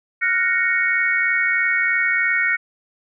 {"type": "chord", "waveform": "sine", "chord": "Gb major seventh", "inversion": "third", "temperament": "equal", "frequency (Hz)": [1396.9, 1480, 1864.7, 2217], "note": ["F6", "Gb6", "Bb6", "Db7"], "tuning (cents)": [0, 0, 0, 0], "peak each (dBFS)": [-26, -24, -20, -20], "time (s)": [0.21, 2.57], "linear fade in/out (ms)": 20, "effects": []}